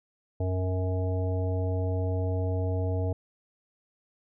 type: harmonic tone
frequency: 92.5 Hz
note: F#2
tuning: in tune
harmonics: 1 / 3 / 5 / 7 / 9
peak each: -26 / -37 / -35 / -37 / -45 dBFS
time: 0.4-3.13 s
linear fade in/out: 5 ms
effects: none